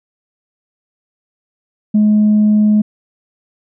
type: tone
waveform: sine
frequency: 211.5 Hz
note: G#3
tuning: 32 cents sharp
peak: -6 dBFS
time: 1.94-2.82 s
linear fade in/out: 10 ms
effects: tanh soft clip ceiling -5 dBFS